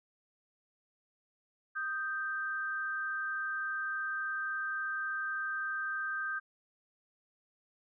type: tone pair together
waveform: sine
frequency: 1244.5 / 1568 Hz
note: D#6 / G6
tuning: 0 / 0 cents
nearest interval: major third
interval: 400 cents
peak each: -39 / -34 dBFS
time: 1.75-6.4 s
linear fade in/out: 20 ms
effects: none